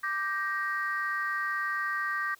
sine chord, G minor, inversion second, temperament just, 1176 / 1568 / 1881.6 Hz, D6 / G6 / Bb6, +2 / 0 / +16 cents, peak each -32 dBFS, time 0.03-2.35 s, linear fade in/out 10 ms, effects tanh soft clip ceiling -21 dBFS + white hiss -60 dBFS RMS until 2.39 s

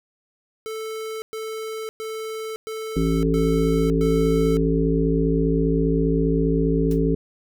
square tone bursts, 440 Hz, A4, in tune, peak -29 dBFS, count 6, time 0.66-4.57 s, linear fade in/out 0 ms, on 560 ms, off 110 ms
harmonic tone, 55 Hz, A1, in tune, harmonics 1 / 3 / 5 / 7 / 8, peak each -24 / -22 / -23 / -27 / -24 dBFS, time 2.96-7.15 s, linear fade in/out 5 ms
white noise with exponential decay, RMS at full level -38 dBFS, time 6.91-7.02 s, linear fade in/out 2 ms, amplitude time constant 22 ms
effects none

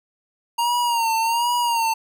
square tone with vibrato, 932.3 Hz, A#5, in tune, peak -19 dBFS, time 0.58-1.94 s, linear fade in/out 10 ms, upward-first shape sine, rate 1.3 Hz, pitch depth 66 cents each way, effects none

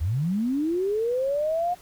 sine linear sweep, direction up, 69.3 to 724 Hz, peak -22 dBFS, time 0-1.75 s, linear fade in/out 20 ms, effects pink hiss -51 dBFS RMS until 1.81 s

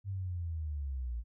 sine linear sweep, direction down, 99.9 to 55.3 Hz, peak -34 dBFS, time 0.04-1.24 s, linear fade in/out 50 ms, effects none

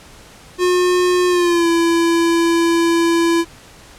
square tone with pitch glide, 360.1 to 336 Hz, F#4 to E4, -47 to +33 cents, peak -13 dBFS, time 0.58-3.45 s, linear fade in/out 50 ms, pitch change -120 cents, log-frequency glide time 1.28-1.67 s, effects pink hiss -42 dBFS RMS until 3.98 s + low-pass 10000 Hz 12 dB/octave

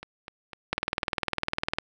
two click trains, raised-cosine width 0.3 ms, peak -9 / -23 dBFS, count 22 / 5, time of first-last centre 0.73-1.785 / 0.03-1.035 s, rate 19.9 / 3.98 Hz, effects none

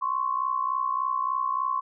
sine tone pair together, 1045.3 / 1108.7 Hz, C6 / C#6, -2 / 0 cents, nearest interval minor second, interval 102 cents, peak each -27 dBFS, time 0.01-1.81 s, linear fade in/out 20 ms, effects none

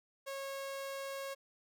sawtooth tone, 547 Hz, C#5, 23 cents flat, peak -36 dBFS, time 0.26-1.35 s, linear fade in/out 20 ms, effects none

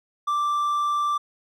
triangle tone, 1174.7 Hz, D6, in tune, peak -19 dBFS, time 0.27-1.18 s, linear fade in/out 10 ms, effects none

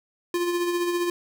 square tone with tremolo, 349.2 Hz, F4, in tune, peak -22 dBFS, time 0.34-1.1 s, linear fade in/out 2 ms, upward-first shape sine, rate 15 Hz, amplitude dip 40%, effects none

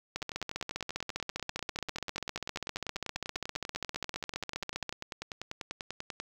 two click trains, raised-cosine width 0.2 ms, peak -17 / -20 dBFS, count 72 / 62, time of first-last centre 0.16-4.893 / 0.22-6.2 s, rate 15 / 10.2 Hz, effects 8-bit

